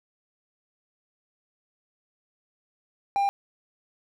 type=tone; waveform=triangle; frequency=798 Hz; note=G5; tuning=31 cents sharp; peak=-19 dBFS; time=3.16-3.29 s; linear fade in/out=0 ms; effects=none